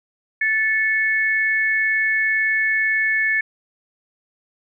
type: tone pair together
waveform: sine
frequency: 1751 / 2201 Hz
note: A6 / C#7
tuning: -9 / -13 cents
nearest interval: major third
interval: 396 cents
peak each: -18 / -21 dBFS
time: 0.41-3.41 s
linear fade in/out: 5 ms
effects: none